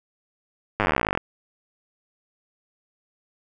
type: slowing click train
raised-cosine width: 0.5 ms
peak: -6 dBFS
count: 26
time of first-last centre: 0.8-1.175 s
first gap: 9 ms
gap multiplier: 1.04
effects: none